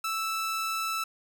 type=tone; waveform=sawtooth; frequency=1318.5 Hz; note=E6; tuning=in tune; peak=-25 dBFS; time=0.04-1.04 s; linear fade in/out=5 ms; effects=none